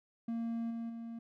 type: tone with level steps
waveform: triangle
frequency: 230.5 Hz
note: A#3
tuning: 19 cents flat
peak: -32 / -35 / -39 dBFS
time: 0.28-1.19 s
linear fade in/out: 5 ms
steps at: 0.7 / 0.89 s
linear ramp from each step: 10 ms
effects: none

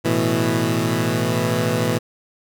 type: chord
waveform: 15% pulse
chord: A suspended second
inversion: none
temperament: equal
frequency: 110 / 123.47 / 164.81 Hz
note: A2 / B2 / E3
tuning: 0 / 0 / 0 cents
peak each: -16 dBFS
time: 0.04-1.99 s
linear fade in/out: 20 ms
effects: none

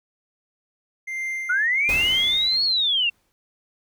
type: tone with tremolo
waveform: triangle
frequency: 2093 Hz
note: C7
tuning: in tune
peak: -23 dBFS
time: 1.07-2.57 s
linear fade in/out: 10 ms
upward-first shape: sine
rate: 1.2 Hz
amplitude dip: 80%
type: linear two-way sweep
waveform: sine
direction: up then down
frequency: 1396.9 to 4403 to 2684 Hz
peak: -18 dBFS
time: 1.49-3.1 s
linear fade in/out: 10 ms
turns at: 2.64 s
type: noise with exponential decay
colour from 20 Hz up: pink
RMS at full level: -30 dBFS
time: 1.89-3.32 s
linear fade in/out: 0 ms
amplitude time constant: 310 ms
effects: none

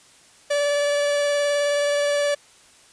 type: tone with vibrato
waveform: 45% pulse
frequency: 578 Hz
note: D5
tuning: 28 cents flat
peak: -19 dBFS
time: 0.5-2.35 s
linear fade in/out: 10 ms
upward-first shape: sine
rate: 19 Hz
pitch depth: 11 cents each way
effects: white hiss -52 dBFS RMS until 2.92 s + resampled to 22050 Hz

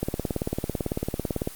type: click train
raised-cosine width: 2 ms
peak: -12 dBFS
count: 27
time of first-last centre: 0.03-1.474 s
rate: 18 Hz
effects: white hiss -43 dBFS RMS until 1.55 s + Opus 24 kbps

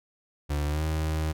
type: tone with pitch glide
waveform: 35% pulse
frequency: 73.42 to 78.24 Hz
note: D2 to D#2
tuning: 0 to +10 cents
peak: -24 dBFS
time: 0.49-1.33 s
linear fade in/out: 20 ms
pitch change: +110 cents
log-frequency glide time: 0.66-0.83 s
effects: none

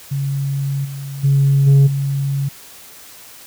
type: tone with level steps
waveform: sine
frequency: 138.59 Hz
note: C#3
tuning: in tune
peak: -17 / -25 / -9 / -4 / -16 dBFS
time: 0.11-2.49 s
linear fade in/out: 10 ms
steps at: 0.84 / 1.23 / 1.66 / 1.86 s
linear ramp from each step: 20 ms
effects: tanh soft clip ceiling -6 dBFS + white hiss -40 dBFS RMS until 3.46 s

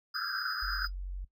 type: tone with tremolo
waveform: triangle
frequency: 4978 Hz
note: D#8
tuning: in tune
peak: -33 dBFS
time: 0.14-0.88 s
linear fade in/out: 10 ms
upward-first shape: triangle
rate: 8.8 Hz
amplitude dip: 35%
type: band-pass noise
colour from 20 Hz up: pink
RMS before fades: -36 dBFS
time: 0.14-0.87 s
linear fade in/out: 20 ms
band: 1300 to 1600 Hz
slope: 96 dB/octave
type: tone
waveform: sine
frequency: 46.14 Hz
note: F#1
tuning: 4 cents flat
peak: -35 dBFS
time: 0.62-1.25 s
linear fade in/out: 10 ms
effects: noise-tail reverb RT60 0.1 s tail -17 dB re dry

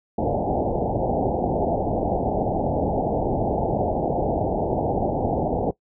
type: low-pass noise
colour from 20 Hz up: white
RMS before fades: -23 dBFS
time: 0.18-5.71 s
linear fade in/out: 5 ms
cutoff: 840 Hz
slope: 96 dB/octave
effects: noise-tail reverb RT60 0.1 s tail -20 dB re dry

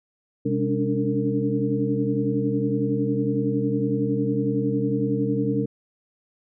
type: tone cluster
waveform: sine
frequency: 129.1 / 202.5 / 282.3 / 293.2 / 456.7 Hz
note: C3 / G#3 / C#4 / D4 / A#4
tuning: -23 / -43 / +32 / -3 / -36 cents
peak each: -27 dBFS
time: 0.45-5.66 s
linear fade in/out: 10 ms
effects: none

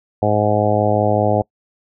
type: harmonic tone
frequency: 105.1 Hz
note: G#2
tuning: 21 cents sharp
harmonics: 1 / 2 / 3 / 4 / 5 / 6 / 7 / 8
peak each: -20 / -23 / -24 / -23 / -20 / -20 / -20 / -26 dBFS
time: 0.22-1.42 s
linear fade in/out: 5 ms
effects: noise-tail reverb RT60 0.1 s tail -25 dB re dry

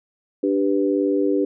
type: chord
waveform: sine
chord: G major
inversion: second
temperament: equal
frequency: 293.7 / 392 / 493.9 Hz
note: D4 / G4 / B4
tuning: 0 / 0 / 0 cents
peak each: -20 / -21 / -24 dBFS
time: 0.43-1.45 s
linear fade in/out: 5 ms
effects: none

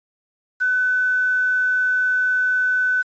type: tone with quantisation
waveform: sine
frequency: 1504 Hz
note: F#6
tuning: 28 cents sharp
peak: -16 dBFS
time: 0.6-3.03 s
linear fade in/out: 20 ms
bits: 7
effects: resampled to 16000 Hz

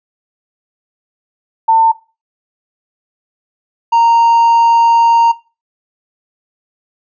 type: tone pair in turn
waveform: sine / triangle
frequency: 899 / 927.5 Hz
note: A5 / A#5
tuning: +37 / -9 cents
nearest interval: minor second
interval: 54 cents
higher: second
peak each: -5 dBFS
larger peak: neither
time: 1.68-1.92 / 3.92-5.32 s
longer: second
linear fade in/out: 10 ms
effects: noise-tail reverb RT60 0.3 s tail -18 dB re dry + resampled to 16000 Hz

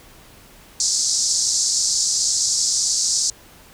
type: band-pass noise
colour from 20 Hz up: white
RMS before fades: -20 dBFS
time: 0.8-3.3 s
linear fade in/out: 2 ms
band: 4600 to 7700 Hz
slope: 48 dB/octave
effects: pink hiss -47 dBFS RMS until 3.73 s

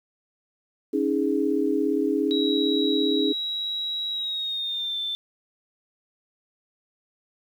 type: chord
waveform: sine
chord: C# suspended second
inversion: none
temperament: equal with one note detuned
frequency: 277.2 / 314.6 / 415.3 Hz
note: C#4 / D#4 / G#4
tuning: 0 / +19 / 0 cents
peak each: -25 dBFS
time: 0.93-3.33 s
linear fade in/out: 10 ms
type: tone with pitch glide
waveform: sine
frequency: 3866 to 3545 Hz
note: B7 to A7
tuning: -38 to +12 cents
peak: -26 dBFS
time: 2.31-5.15 s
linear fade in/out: 0 ms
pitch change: -150 cents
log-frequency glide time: 4.11-4.98 s
effects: 9-bit

